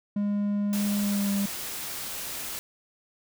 triangle tone with pitch glide, 204.5 to 199.94 Hz, G#3 to G3, -26 to +34 cents, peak -22 dBFS, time 0.16-1.46 s, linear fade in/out 5 ms, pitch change -40 cents, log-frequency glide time 0.98-1.32 s
white noise, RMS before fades -35 dBFS, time 0.73-2.59 s, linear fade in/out 0 ms
effects none

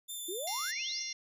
10% pulse tone with vibrato, 3551 Hz, A7, 15 cents sharp, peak -32 dBFS, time 0.08-0.72 s, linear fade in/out 20 ms, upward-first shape sine, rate 5.1 Hz, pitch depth 13 cents each way
sine exponential sweep, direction up, 329.4 to 6272 Hz, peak -37 dBFS, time 0.28-1.03 s, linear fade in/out 10 ms
harmonic tone, 699 Hz, F5, 1 cent sharp, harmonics 3 / 4 / 5 / 6 / 7 / 8 / 9, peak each -44 / -50 / -49 / -45 / -51 / -39 / -49 dBFS, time 0.47-1.13 s, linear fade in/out 5 ms
effects none

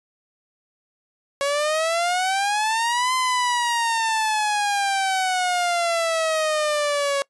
sawtooth exponential two-way sweep, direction up then down, 554.4 to 1032 to 554.4 Hz, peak -16 dBFS, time 1.41-7.22 s, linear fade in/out 0 ms, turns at 3.14 s, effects noise-tail reverb RT60 0.1 s tail -23 dB re dry + resampled to 24000 Hz

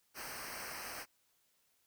pink noise with comb filter, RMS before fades -45 dBFS, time 0.14-1.06 s, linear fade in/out 50 ms, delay 0.28 ms, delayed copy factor -0.9, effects white hiss -75 dBFS RMS until 1.86 s

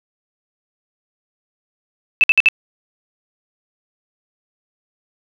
sine tone bursts, 2633 Hz, E7, 3 cents flat, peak -7 dBFS, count 4, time 2.21-2.486 s, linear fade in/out 0 ms, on 27 ms, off 56 ms, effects none

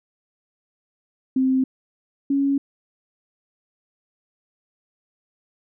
sine tone pair in turn, 261.6 / 277.7 Hz, C4 / C#4, 0 / +3 cents, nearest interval minor second, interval 103 cents, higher second, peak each -16 / -17 dBFS, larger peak first, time 1.36-1.64 / 2.3-2.58 s, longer neither, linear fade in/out 5 ms, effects none

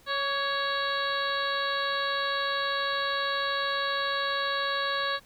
harmonic tone with a mistuned harmonic, 554.4 Hz, C#5, in tune, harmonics 1 / 2 / 3 / 4 / 5 / 6 / 7 / 8, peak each -34 / -31 / -31 / -43 / -43 / -40 / -34 / -39 dBFS, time 0.06-5.2 s, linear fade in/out 50 ms, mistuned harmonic 2, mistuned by +30 cents, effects pink hiss -58 dBFS RMS until 5.25 s

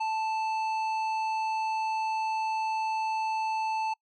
sine tone with tanh clipping, 880 Hz, A5, in tune, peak -29 dBFS, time 0-3.94 s, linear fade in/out 10 ms, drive 11 dB, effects noise-tail reverb RT60 0.1 s tail -26 dB re dry

